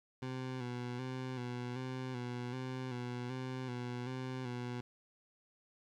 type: tone with vibrato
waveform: 20% pulse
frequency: 125.9 Hz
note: B2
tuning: 34 cents sharp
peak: -34 dBFS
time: 0.22-4.81 s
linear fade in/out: 5 ms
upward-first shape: square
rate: 1.3 Hz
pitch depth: 44 cents each way
effects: low-pass 5000 Hz 12 dB/octave + 12-bit